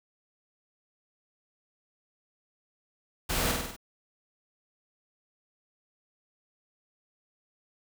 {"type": "noise with echo", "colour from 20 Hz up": "pink", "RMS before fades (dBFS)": -30, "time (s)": [3.29, 3.52], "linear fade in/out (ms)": 10, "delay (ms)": 49, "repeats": 5, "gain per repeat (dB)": -3, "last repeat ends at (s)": 3.765, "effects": []}